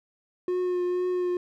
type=tone with vibrato; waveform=triangle; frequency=360 Hz; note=F#4; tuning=47 cents flat; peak=-22 dBFS; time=0.48-1.37 s; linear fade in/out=2 ms; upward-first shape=triangle; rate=2.1 Hz; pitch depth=20 cents each way; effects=none